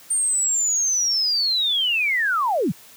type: linear sweep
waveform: sine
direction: down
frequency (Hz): 8870 to 124.7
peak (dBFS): -18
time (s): 0.1-2.72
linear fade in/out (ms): 10
effects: white hiss -47 dBFS RMS until 2.96 s + high-pass 80 Hz 12 dB/octave